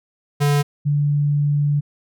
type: tone pair in turn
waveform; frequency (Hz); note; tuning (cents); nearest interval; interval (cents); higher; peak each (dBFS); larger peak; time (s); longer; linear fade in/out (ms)
square / sine; 144.6 / 145.52; D3 / D3; -27 / -16; unison; 11; second; -15; neither; 0.4-0.63 / 0.85-1.81; second; 20
effects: none